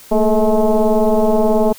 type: tone with frequency modulation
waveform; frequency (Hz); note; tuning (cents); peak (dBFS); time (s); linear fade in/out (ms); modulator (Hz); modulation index
sine; 207.7; G#3; 0; -10; 0.11-1.73; 10; 217; 2.7
effects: white hiss -41 dBFS RMS until 1.78 s